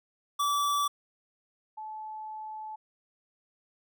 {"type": "tone pair in turn", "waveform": ["square", "sine"], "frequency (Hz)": [1155, 865.3], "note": ["D6", "A5"], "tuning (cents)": [-29, -29], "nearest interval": "perfect fourth", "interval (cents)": 500, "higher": "first", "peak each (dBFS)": [-26, -37], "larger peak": "first", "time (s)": [[0.39, 0.88], [1.77, 2.76]], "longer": "second", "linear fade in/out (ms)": 10, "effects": []}